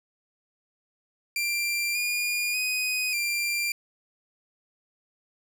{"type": "tone with pitch steps", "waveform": "sawtooth", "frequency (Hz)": [2370, 2427, 2500, 2375], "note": ["D7", "D#7", "D#7", "D7"], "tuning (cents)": [15, -44, 8, 19], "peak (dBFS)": -22, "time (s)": [1.36, 3.72], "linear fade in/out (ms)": 2, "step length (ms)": 590, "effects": []}